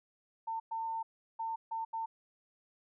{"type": "tone bursts at uneven times", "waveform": "sine", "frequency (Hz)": 902, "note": "A5", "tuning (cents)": 43, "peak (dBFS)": -34, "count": 5, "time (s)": [[0.47, 0.6], [0.71, 1.03], [1.39, 1.56], [1.71, 1.85], [1.93, 2.06]], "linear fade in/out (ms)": 10, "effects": []}